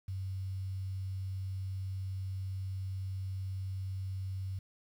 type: tone with quantisation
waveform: sine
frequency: 95.3 Hz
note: G2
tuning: 48 cents flat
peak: -35 dBFS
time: 0.08-4.59 s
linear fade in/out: 5 ms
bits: 10
effects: none